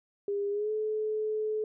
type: tone with pitch glide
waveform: sine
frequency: 404.1 to 430.6 Hz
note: G#4 to A4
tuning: -47 to -37 cents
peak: -28 dBFS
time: 0.28-1.64 s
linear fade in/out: 2 ms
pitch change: +110 cents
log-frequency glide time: 0.5-0.71 s
effects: none